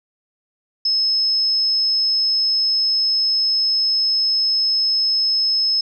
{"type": "tone", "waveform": "sine", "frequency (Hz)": 5190, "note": "E8", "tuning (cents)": -28, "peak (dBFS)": -15, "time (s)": [0.85, 5.81], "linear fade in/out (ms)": 5, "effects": []}